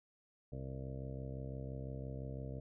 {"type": "harmonic tone with a mistuned harmonic", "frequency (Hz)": 65.9, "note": "C2", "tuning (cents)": 13, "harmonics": [1, 2, 3, 4, 5, 6, 7, 8, 9, 10], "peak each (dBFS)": [-47, -44, -53, -52, -57, -62, -52, -58, -54, -62], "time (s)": [0.52, 2.6], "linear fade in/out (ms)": 5, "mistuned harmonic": 10, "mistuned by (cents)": 17, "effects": []}